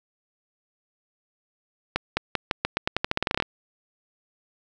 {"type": "accelerating click train", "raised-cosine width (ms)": 0.3, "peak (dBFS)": -6, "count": 18, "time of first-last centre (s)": [1.96, 3.424], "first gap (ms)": 210, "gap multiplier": 0.87, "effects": []}